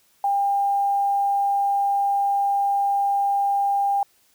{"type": "tone with quantisation", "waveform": "sine", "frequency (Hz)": 800, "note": "G5", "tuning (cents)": 35, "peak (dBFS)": -18, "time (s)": [0.24, 4.03], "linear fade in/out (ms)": 2, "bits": 8, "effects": ["white hiss -61 dBFS RMS until 4.34 s"]}